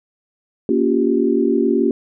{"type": "chord", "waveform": "sine", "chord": "G half-diminished seventh", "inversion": "first", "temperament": "just", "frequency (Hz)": [235.2, 282.2, 352.8, 392], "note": ["Bb3", "Db4", "F4", "G4"], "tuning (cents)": [16, 31, 18, 0], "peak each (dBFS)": -19, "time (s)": [0.69, 1.91], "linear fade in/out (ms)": 2, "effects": []}